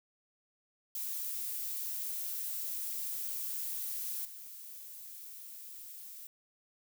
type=noise with level steps; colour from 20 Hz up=violet; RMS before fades=-38 / -48 dBFS; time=0.95-6.27 s; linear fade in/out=2 ms; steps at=4.25 s; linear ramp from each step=2 ms; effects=none